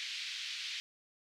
white band-pass noise, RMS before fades -41 dBFS, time 0-0.8 s, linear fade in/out 0 ms, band 2100 to 4500 Hz, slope 24 dB/octave, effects none

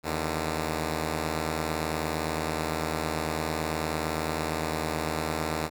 5% pulse tone pair together, 79.5 / 150.08 Hz, D#2 / D3, +38 / +38 cents, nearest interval major seventh, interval 1100 cents, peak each -18 / -22 dBFS, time 0.03-5.7 s, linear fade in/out 50 ms, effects none

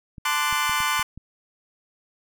clicks, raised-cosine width 5 ms, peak -27 dBFS, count 6, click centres 0.182 / 0.527 / 0.695 / 0.804 / 0.995 / 1.176 s
25% pulse chord, D dominant seventh, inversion second, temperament equal with one note detuned, 880 / 1036.9 / 1174.7 / 1480 Hz, A5 / C6 / D6 / F#6, 0 / -16 / 0 / 0 cents, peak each -26 / -22 / -23 / -24 dBFS, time 0.25-1.03 s, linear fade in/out 5 ms
effects none

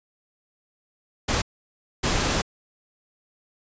pink noise bursts at uneven times, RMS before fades -23 dBFS, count 2, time 1.28-1.42 / 2.03-2.42 s, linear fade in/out 10 ms, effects resampled to 16000 Hz

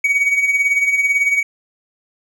triangle tone with tremolo, 2255 Hz, C#7, 29 cents sharp, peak -9 dBFS, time 0.04-1.43 s, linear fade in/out 5 ms, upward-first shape sine, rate 18 Hz, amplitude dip 60%, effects none

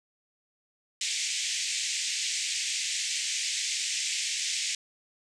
white band-pass noise, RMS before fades -31 dBFS, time 1.01-4.75 s, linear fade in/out 2 ms, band 2000 to 8000 Hz, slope 48 dB/octave, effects none

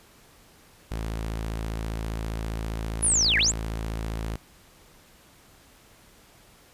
sawtooth tone, 55 Hz, A1, in tune, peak -25 dBFS, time 0.91-4.36 s, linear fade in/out 5 ms
sine linear two-way sweep, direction down then up, 10548 to 1580 to 8130 Hz, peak -19 dBFS, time 3.02-3.52 s, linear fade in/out 20 ms, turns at 3.38 s
effects pink hiss -55 dBFS RMS until 6.73 s + resampled to 32000 Hz

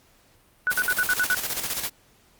sine tone bursts, 1480 Hz, F#6, in tune, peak -19 dBFS, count 7, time 0.67-1.346 s, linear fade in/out 0 ms, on 46 ms, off 59 ms
white noise with tremolo, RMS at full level -27 dBFS, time 0.7-1.9 s, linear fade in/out 20 ms, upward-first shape square, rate 15 Hz, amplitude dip 55%
effects pink hiss -59 dBFS RMS until 2.39 s + Opus 48 kbps

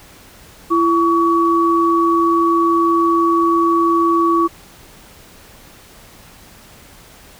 sine tone pair together, 336 / 1130.2 Hz, E4 / C#6, +33 / +33 cents, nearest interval octave + major sixth, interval 2100 cents, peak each -14 dBFS, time 0.7-4.48 s, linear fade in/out 20 ms, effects pink hiss -43 dBFS RMS until 7.39 s

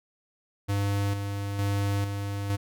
square tone with tremolo, 100.4 Hz, G2, 42 cents sharp, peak -25 dBFS, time 0.68-2.57 s, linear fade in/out 20 ms, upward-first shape square, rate 1.1 Hz, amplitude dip 45%, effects none

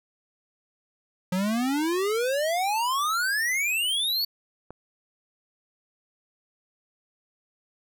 square exponential sweep, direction up, 178 to 4550 Hz, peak -24 dBFS, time 1.32-4.25 s, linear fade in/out 5 ms
click, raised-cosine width 1 ms, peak -26 dBFS, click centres 4.706 s
effects none

